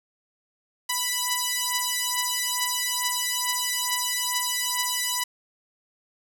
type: beating tone pair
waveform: 5% pulse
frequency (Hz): 987.8 / 990.1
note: B5 / B5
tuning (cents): 0 / +4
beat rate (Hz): 2.3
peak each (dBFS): -15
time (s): 0.89-5.24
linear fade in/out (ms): 10
effects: none